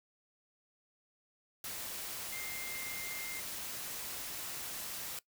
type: tone in noise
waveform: sine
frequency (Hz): 2100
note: C7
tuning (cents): +6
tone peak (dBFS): -44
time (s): 2.32-3.4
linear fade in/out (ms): 2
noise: white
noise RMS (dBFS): -42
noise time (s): 1.64-5.19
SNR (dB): -5
effects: noise-tail reverb RT60 0.1 s tail -19 dB re dry